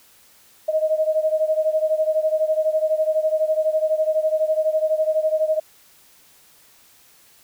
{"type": "beating tone pair", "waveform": "sine", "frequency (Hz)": [622.3, 634.3], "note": ["D#5", "D#5"], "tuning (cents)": [0, 33], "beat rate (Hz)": 12, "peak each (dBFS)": [-19, -22], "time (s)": [0.68, 5.6], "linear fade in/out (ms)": 10, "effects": ["white hiss -53 dBFS RMS until 7.43 s"]}